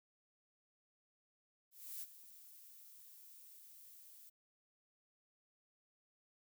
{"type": "noise with ADSR envelope", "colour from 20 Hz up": "violet", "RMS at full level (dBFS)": -45, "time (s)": [1.71, 4.3], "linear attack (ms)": 310, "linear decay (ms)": 35, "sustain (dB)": -14, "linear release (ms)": 13, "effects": []}